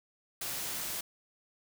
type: noise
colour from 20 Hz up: white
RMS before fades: -37 dBFS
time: 0.41-1.01 s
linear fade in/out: 5 ms
effects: none